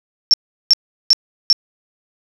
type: tone bursts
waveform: sine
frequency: 5430 Hz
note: F8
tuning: 50 cents flat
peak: -6 dBFS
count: 4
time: 0.31-1.528 s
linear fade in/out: 0 ms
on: 27 ms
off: 370 ms
effects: none